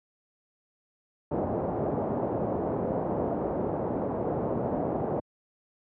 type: low-pass noise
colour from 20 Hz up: white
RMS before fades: -29 dBFS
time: 1.31-5.2 s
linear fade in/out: 5 ms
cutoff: 700 Hz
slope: 24 dB/octave
effects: high-pass 100 Hz 12 dB/octave